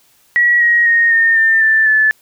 sine tone with pitch steps, 1923 / 1891.1 / 1859.6 / 1828.8 / 1798.4 / 1768.5 / 1739.1 Hz, B6 / A#6 / A#6 / A#6 / A6 / A6 / A6, -47 / +24 / -5 / -34 / +37 / +8 / -21 cents, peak -8 dBFS, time 0.36-2.11 s, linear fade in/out 0 ms, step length 250 ms, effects white hiss -53 dBFS RMS until 2.21 s

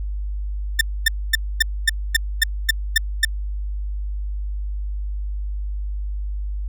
sawtooth tone bursts, 1795 Hz, A6, 34 cents sharp, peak -8 dBFS, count 10, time 0.79-3.25 s, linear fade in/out 5 ms, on 21 ms, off 250 ms, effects added 50 Hz sine -23 dBFS peak until 6.68 s

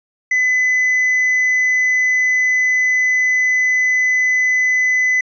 sine tone with tanh clipping, 2011 Hz, B6, 31 cents sharp, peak -13 dBFS, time 0.31-5.21 s, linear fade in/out 5 ms, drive 2 dB, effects resampled to 16000 Hz

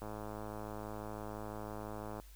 click train, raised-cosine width 1 ms, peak -30 dBFS, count 232, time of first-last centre 0.02-2.199 s, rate 106 Hz, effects added 50 Hz sine -53 dBFS peak until 2.35 s + white hiss -63 dBFS RMS until 2.35 s

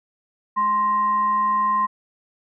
sine tone with frequency modulation, 1046.5 Hz, C6, in tune, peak -17 dBFS, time 0.56-1.87 s, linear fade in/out 20 ms, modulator 837 Hz, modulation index 0.25, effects none

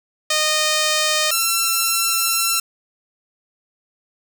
5% pulse tone pair in turn, 616 / 1348.9 Hz, D#5 / E6, -17 / +39 cents, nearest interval octave + major second, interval 1356 cents, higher second, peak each -5 dBFS, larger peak neither, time 0.3-1.31 / 1.31-2.6 s, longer second, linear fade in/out 5 ms, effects none

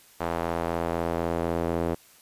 sawtooth tone with band-pass filter sweep, 84 Hz, E2, 33 cents sharp, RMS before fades -28 dBFS, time 0.2-1.95 s, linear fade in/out 10 ms, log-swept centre 810 to 460 Hz, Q 1.1, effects white hiss -55 dBFS RMS until 2.21 s + resampled to 32000 Hz

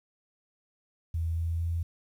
sine tone with pitch steps, 82.41 / 83.27 / 84.14 Hz, E2 / E2 / E2, 0 / +18 / +36 cents, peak -27 dBFS, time 1.14-1.83 s, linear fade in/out 5 ms, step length 230 ms, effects 10-bit

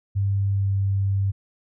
sine tone with pitch glide, 99 to 98.15 Hz, G2 to G2, +18 to +3 cents, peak -19 dBFS, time 0.15-1.32 s, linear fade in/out 20 ms, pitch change -15 cents, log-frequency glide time 0.52-0.69 s, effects none

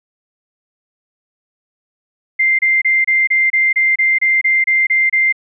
sine tone bursts, 2093 Hz, C7, in tune, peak -10 dBFS, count 13, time 2.39-5.326 s, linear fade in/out 10 ms, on 200 ms, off 28 ms, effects none

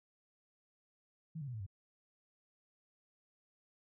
sine tone with pitch steps, 160 / 140.91 / 124.09 / 109.28 / 96.24 Hz, D#3 / C#3 / B2 / A2 / G2, +49 / +29 / +9 / -11 / -31 cents, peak -40 dBFS, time 1.35-1.665 s, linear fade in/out 10 ms, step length 63 ms, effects none

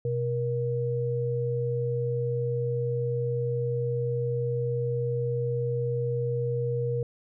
sine tone pair together, 125.8 / 474.1 Hz, B2 / A#4, +32 / +29 cents, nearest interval octave + major seventh, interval 2297 cents, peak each -28 dBFS, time 0.05-7.03 s, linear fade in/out 2 ms, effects none

